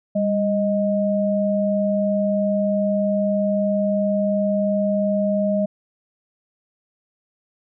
sine tone pair together, 199.9 / 622.7 Hz, G3 / D#5, +34 / +1 cents, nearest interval octave + minor sixth, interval 1967 cents, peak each -20 dBFS, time 0.15-5.66 s, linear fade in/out 10 ms, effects none

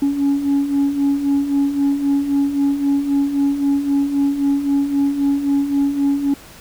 sine beating tone pair, 277.8 / 281.6 Hz, C#4 / C#4, +4 / +27 cents, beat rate 3.8 Hz, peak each -20 / -14 dBFS, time 0.02-6.34 s, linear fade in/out 5 ms, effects tanh soft clip ceiling -11 dBFS + pink hiss -41 dBFS RMS until 6.6 s

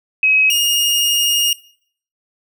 sine / sawtooth tone pair in turn, 2548 / 2848 Hz, D#7 / F7, +41 / +33 cents, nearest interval major second, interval 192 cents, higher second, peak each -10 dBFS, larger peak neither, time 0.23-0.5 / 0.5-1.53 s, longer second, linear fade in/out 2 ms, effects noise-tail reverb RT60 0.6 s tail -21 dB re dry

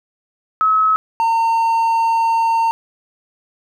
sine / triangle tone pair in turn, 1286 / 911.8 Hz, E6 / A#5, -43 / -39 cents, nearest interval tritone, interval 596 cents, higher first, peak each -11 dBFS, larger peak neither, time 0.61-0.96 / 1.2-2.71 s, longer second, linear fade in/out 0 ms, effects none

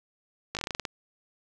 slowing click train, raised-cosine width 0.2 ms, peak -14 dBFS, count 10, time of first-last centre 0.55-0.852 s, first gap 18 ms, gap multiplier 1.15, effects none

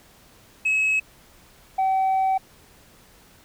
sine tone pair in turn, 2571 / 764.4 Hz, E7 / G5, -44 / -44 cents, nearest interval octave + major sixth, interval 2100 cents, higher first, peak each -16 dBFS, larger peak neither, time 0.65-1 / 1.78-2.38 s, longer second, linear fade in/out 10 ms, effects tanh soft clip ceiling -17 dBFS + pink hiss -53 dBFS RMS until 3.44 s

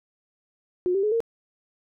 sine tone with pitch steps, 360.6 / 391 / 423.9 / 459.6 Hz, F#4 / G4 / G#4 / A#4, -45 / -4 / +35 / -25 cents, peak -20 dBFS, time 0.86-1.204 s, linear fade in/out 0 ms, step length 86 ms, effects none

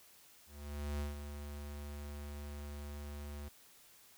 square tone with ADSR envelope, 72.9 Hz, D2, 12 cents flat, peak -36 dBFS, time 0.46-3.49 s, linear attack 540 ms, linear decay 150 ms, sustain -8 dB, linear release 12 ms, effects white hiss -62 dBFS RMS until 4.17 s

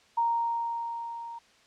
sine tone with level ramp, 931 Hz, A#5, 2 cents flat, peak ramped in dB -22 to -38 dBFS, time 0.17-1.39 s, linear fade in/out 10 ms, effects white hiss -60 dBFS RMS until 1.66 s + low-pass 5000 Hz 12 dB/octave

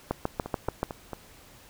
two click trains, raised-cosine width 1 ms, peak -12 / -20 dBFS, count 6 / 4, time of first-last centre 0.11-0.83 / 0.46-1.133 s, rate 6.94 / 4.46 Hz, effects pink hiss -53 dBFS RMS until 1.69 s

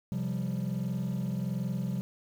triangle chord, C suspended fourth, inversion none, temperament equal, 130.81 / 174.61 / 196 Hz, C3 / F3 / G3, 0 / 0 / 0 cents, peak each -31 dBFS, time 0.12-2.01 s, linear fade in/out 0 ms, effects tanh soft clip ceiling -24 dBFS + 9-bit

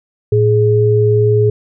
sine tone pair together, 112.2 / 418.6 Hz, A2 / G#4, +34 / +14 cents, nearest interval octave + major seventh, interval 2280 cents, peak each -11 dBFS, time 0.32-1.5 s, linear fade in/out 5 ms, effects none

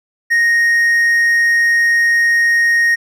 triangle tone, 1864.7 Hz, A#6, in tune, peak -8 dBFS, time 0.3-2.96 s, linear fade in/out 20 ms, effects none

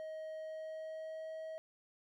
triangle tone with pitch glide, 630 to 637.3 Hz, D#5 to D#5, +21 to +41 cents, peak -40 dBFS, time 0-1.58 s, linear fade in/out 0 ms, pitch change +20 cents, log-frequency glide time 0.38-1.33 s, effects none

